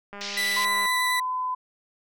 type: click train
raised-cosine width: 0.5 ms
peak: -25 dBFS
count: 148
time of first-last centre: 0.13-0.858 s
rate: 202 Hz
type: band-pass noise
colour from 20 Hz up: white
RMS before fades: -34 dBFS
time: 0.21-0.65 s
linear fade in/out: 0 ms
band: 1800 to 5800 Hz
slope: 48 dB/octave
type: tone with vibrato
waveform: 30% pulse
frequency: 1980 Hz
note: B6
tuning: 4 cents sharp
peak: -21 dBFS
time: 0.37-1.2 s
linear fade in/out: 5 ms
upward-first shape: triangle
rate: 9.5 Hz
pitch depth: 11 cents each way
type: tone with pitch glide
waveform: sine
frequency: 1026 to 1011.9 Hz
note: C6 to B5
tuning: -34 to +42 cents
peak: -25 dBFS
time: 0.56-1.55 s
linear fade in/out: 10 ms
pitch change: -24 cents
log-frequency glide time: 0.67-1.4 s
effects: none